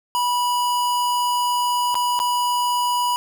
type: tone with dropouts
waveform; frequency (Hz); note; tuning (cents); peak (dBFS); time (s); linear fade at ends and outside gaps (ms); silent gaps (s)
square; 978; B5; -17; -19; 0.15-3.16; 0; 1.944-1.953 / 2.191-2.2
effects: none